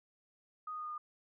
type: tone with pitch steps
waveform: sine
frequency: 1244.5 / 1237.3 / 1230.2 / 1223.1 / 1216.1 Hz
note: D#6 / D#6 / D#6 / D#6 / D#6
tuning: 0 / -10 / -20 / -30 / -40 cents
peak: -39 dBFS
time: 0.67-0.98 s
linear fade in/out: 5 ms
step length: 62 ms
effects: none